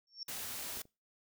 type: tone with exponential growth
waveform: sine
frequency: 5460 Hz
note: F8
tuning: 40 cents flat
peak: -37 dBFS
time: 0.07-0.23 s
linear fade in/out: 1 ms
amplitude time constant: 34 ms
type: noise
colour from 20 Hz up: white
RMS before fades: -42 dBFS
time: 0.28-0.82 s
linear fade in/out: 5 ms
type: clicks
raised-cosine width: 2 ms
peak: -38 / -47 dBFS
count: 2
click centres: 0.773 / 0.854 s
effects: noise-tail reverb RT60 0.3 s tail -26 dB re dry